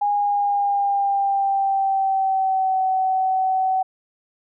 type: tone with pitch glide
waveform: sine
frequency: 820 to 756.3 Hz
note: G#5 to F#5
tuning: -22 to +38 cents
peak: -17 dBFS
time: 0.01-3.83 s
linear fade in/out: 10 ms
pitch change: -140 cents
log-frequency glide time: 0.12-2.82 s
effects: none